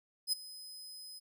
sawtooth tone with ADSR envelope, 5040 Hz, D#8, 21 cents sharp, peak -25 dBFS, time 0.27-1.2 s, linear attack 55 ms, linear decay 13 ms, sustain -19 dB, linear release 24 ms, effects none

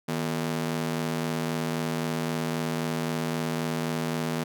sawtooth ring-modulated tone, 200 Hz, G3, 35 cents sharp, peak -20 dBFS, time 0.08-4.44 s, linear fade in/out 10 ms, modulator 41.9 Hz, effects none

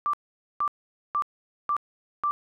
sine tone bursts, 1174.7 Hz, D6, in tune, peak -22 dBFS, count 5, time 0.06-2.31 s, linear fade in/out 0 ms, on 74 ms, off 470 ms, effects none

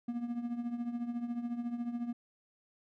triangle tone with tremolo, 238.2 Hz, A#3, 38 cents sharp, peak -29 dBFS, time 0.08-2.13 s, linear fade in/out 5 ms, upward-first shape triangle, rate 14 Hz, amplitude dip 75%, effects none

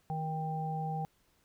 harmonic tone, 157.8 Hz, D#3, 25 cents sharp, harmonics 1 / 3 / 5, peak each -35 / -46 / -36 dBFS, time 0.1-1.05 s, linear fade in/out 0 ms, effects pink hiss -71 dBFS RMS until 1.44 s

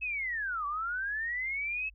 sine linear two-way sweep, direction down then up, 2614 to 1133 to 2614 Hz, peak -31 dBFS, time 0.01-1.9 s, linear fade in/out 20 ms, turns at 0.66 s, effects added 50 Hz sine -53 dBFS peak until 1.94 s

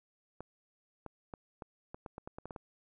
clicks, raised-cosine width 1 ms, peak -29 dBFS, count 12, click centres 0.406 / 1.063 / 1.338 / 1.622 / 1.945 / 2.062 / 2.181 / 2.275 / 2.385 / 2.456 / 2.508 / 2.562 s, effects none

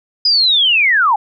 sine linear sweep, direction down, 5010 to 784 Hz, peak -9 dBFS, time 0.25-1.16 s, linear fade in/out 5 ms, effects none

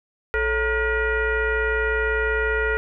sine tone with frequency modulation, 932.3 Hz, A#5, in tune, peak -19 dBFS, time 0.34-2.77 s, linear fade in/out 0 ms, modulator 495 Hz, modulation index 2.1, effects none

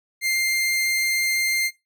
sawtooth tone, 2102 Hz, C7, 7 cents sharp, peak -17 dBFS, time 0.21-1.71 s, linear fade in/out 50 ms, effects noise-tail reverb RT60 0.2 s tail -18 dB re dry

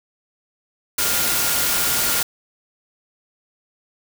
sine tone in noise, 1415 Hz, F6, 22 cents sharp, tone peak -31 dBFS, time 0.98-2.23 s, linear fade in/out 5 ms, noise white, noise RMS -20 dBFS, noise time 0.98-2.23 s, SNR -14 dB, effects none

